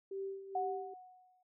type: tone with tremolo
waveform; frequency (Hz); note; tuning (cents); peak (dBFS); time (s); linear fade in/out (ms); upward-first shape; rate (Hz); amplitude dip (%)
sine; 389.4; G4; -12; -37; 0.11-0.94; 5; sine; 2.2; 70
type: tone with exponential decay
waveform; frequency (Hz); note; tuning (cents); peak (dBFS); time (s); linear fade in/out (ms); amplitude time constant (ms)
sine; 736; F#5; -9; -31; 0.55-1.43; 5; 190
effects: none